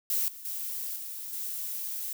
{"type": "noise with level steps", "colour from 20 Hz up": "violet", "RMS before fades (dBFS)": [-28, -45, -35, -39, -35], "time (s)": [0.1, 2.13], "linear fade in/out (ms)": 2, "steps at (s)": [0.28, 0.45, 0.96, 1.33], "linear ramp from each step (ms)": 2, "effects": []}